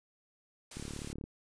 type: noise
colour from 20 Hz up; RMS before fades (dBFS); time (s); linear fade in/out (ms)
white; -47; 0.71-1.13; 5
type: click train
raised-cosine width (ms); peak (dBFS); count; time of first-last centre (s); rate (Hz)
3; -29; 18; 0.77-1.24; 36.2
effects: resampled to 22050 Hz